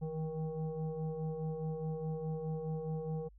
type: tone with frequency modulation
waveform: sine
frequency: 159.9 Hz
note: D#3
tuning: 48 cents sharp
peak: -35 dBFS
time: 0.01-3.29 s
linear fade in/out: 20 ms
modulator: 315 Hz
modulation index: 1.2
effects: added 50 Hz sine -56 dBFS peak until 3.38 s